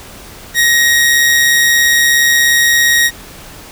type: tone with amplitude modulation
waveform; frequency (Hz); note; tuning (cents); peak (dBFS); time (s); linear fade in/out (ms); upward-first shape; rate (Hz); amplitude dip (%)
sawtooth; 1882; A#6; +16; -3; 0.54-3.11; 50; sine; 137; 30
effects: pink hiss -34 dBFS RMS until 3.71 s